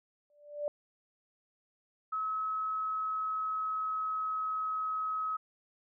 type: tone with exponential growth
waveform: sine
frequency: 587.3 Hz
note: D5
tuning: in tune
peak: -28 dBFS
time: 0.3-0.68 s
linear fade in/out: 1 ms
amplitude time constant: 82 ms
type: tone with pitch glide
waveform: sine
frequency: 1286 to 1277.1 Hz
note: E6 to D#6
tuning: -43 to +45 cents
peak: -31 dBFS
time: 2.12-5.37 s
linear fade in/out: 10 ms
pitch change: -12 cents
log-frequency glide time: 2.67-4.88 s
effects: none